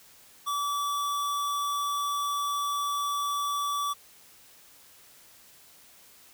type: tone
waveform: square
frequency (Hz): 1152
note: D6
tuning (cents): -34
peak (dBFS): -28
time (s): 0.46-3.94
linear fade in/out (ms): 20
effects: white hiss -55 dBFS RMS until 6.33 s